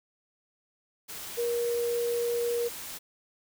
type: tone in noise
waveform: sine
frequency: 474.1 Hz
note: A#4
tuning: 29 cents sharp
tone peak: -26 dBFS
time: 1.37-2.69 s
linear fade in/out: 20 ms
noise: white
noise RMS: -40 dBFS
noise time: 1.08-2.99 s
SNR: +11 dB
effects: none